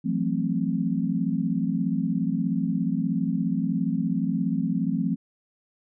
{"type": "chord", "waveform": "sine", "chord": "F# half-diminished seventh", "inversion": "third", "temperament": "equal with one note detuned", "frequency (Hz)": [168.08, 185, 220, 261.6], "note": ["E3", "F#3", "A3", "C4"], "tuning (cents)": [34, 0, 0, 0], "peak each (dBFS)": -28, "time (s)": [0.04, 5.16], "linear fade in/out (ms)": 20, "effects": []}